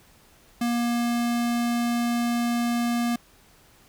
square tone, 237.5 Hz, A#3, 33 cents sharp, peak -23 dBFS, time 0.61-3.16 s, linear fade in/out 5 ms, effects pink hiss -56 dBFS RMS until 3.88 s

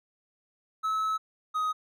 triangle tone pair in turn, 1296 / 1255.5 Hz, E6 / D#6, -30 / +15 cents, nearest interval minor second, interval 55 cents, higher first, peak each -24 dBFS, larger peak neither, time 0.83-1.18 / 1.54-1.73 s, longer first, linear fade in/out 20 ms, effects none

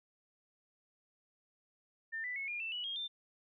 sine tone with pitch steps, 1800 / 1985.7 / 2191 / 2417 / 2666 / 2941 / 3245 / 3579 Hz, A6 / B6 / C#7 / D7 / E7 / F#7 / G#7 / A7, +39 / +9 / -21 / +49 / +19 / -11 / -41 / +29 cents, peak -37 dBFS, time 2.12-3.08 s, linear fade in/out 20 ms, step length 120 ms, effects none

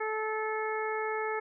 harmonic tone, 434.8 Hz, A4, 21 cents flat, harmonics 1 / 2 / 3 / 4 / 5, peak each -33 / -36 / -38 / -39 / -40 dBFS, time 0-1.4 s, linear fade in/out 10 ms, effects none

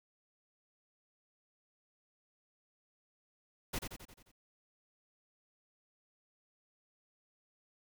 pink noise with echo, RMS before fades -37 dBFS, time 3.73-3.79 s, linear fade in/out 10 ms, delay 88 ms, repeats 6, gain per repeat -5 dB, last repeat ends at 4.318 s, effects none

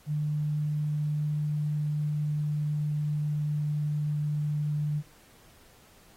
sine tone with pitch glide, 150 to 149.05 Hz, D3 to D3, +37 to +26 cents, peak -26 dBFS, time 0.06-5.03 s, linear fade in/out 50 ms, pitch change -11 cents, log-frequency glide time 0.74-4.16 s, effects pink hiss -58 dBFS RMS until 6.16 s + AAC 48 kbps

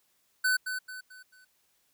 square tone with echo, 1508 Hz, F#6, 32 cents sharp, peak -24 dBFS, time 0.44-0.57 s, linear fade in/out 10 ms, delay 220 ms, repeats 4, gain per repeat -8 dB, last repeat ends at 1.45 s, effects white hiss -71 dBFS RMS until 1.93 s

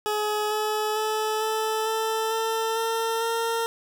20% pulse tone with pitch steps, 422.8 / 427.7 / 432.7 / 437.7 / 442.8 / 447.9 / 453.1 / 458.4 Hz, G#4 / A4 / A4 / A4 / A4 / A4 / A#4 / A#4, +31 / -49 / -29 / -9 / +11 / +31 / -49 / -29 cents, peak -19 dBFS, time 0.06-3.66 s, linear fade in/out 0 ms, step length 450 ms, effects none

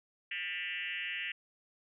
sine tone with frequency modulation, 2333 Hz, D7, 12 cents flat, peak -35 dBFS, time 0.31-1.32 s, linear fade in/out 5 ms, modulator 182 Hz, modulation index 3.3, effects none

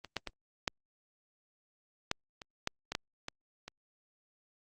clicks, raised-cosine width 0.2 ms, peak -27 / -15 / -20 / -12 / -12 / -28 / -13 / -18 / -14 / -21 / -26 dBFS, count 11, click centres 0.047 / 0.167 / 0.273 / 0.678 / 2.114 / 2.418 / 2.674 / 2.92 / 2.951 / 3.284 / 3.68 s, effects Opus 32 kbps

